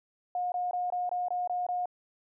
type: tone bursts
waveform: sine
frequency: 718 Hz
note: F5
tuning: 48 cents sharp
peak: -28 dBFS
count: 8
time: 0.35-1.857 s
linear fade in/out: 2 ms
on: 170 ms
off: 21 ms
effects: none